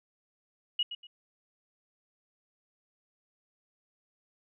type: tone with echo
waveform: sine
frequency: 2900 Hz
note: F#7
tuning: 35 cents flat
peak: -25 dBFS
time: 0.79-0.83 s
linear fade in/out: 5 ms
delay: 120 ms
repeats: 2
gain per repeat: -11 dB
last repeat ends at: 1.07 s
effects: none